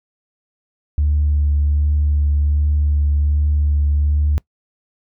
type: tone with vibrato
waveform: sine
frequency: 73.42 Hz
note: D2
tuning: in tune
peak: -12 dBFS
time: 0.98-4.38 s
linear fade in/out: 0 ms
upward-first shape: triangle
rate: 1.3 Hz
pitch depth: 19 cents each way
effects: noise-tail reverb RT60 0.1 s tail -24 dB re dry + tanh soft clip ceiling -9 dBFS